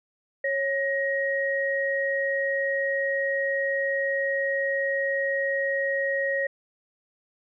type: tone pair together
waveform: sine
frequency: 550 / 1885.6 Hz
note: C#5 / A#6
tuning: -14 / +19 cents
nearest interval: octave + major sixth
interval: 2133 cents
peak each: -26 dBFS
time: 0.44-6.47 s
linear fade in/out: 5 ms
effects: none